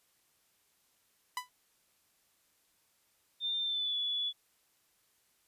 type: tone with exponential decay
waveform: sawtooth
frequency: 996 Hz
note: B5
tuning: 14 cents sharp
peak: -27 dBFS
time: 1.37-1.49 s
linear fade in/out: 2 ms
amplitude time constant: 25 ms
type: tone with pitch glide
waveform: sine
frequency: 3597 to 3425 Hz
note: A7 to A7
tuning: +37 to -47 cents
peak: -31 dBFS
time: 3.4-4.33 s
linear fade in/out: 50 ms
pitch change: -84 cents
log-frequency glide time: 3.62-3.96 s
effects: white hiss -72 dBFS RMS until 5.47 s + resampled to 32000 Hz